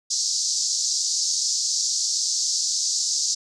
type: band-pass noise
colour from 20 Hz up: white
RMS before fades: -24 dBFS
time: 0.1-3.35 s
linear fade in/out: 10 ms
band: 4500 to 7000 Hz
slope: 48 dB/octave
effects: none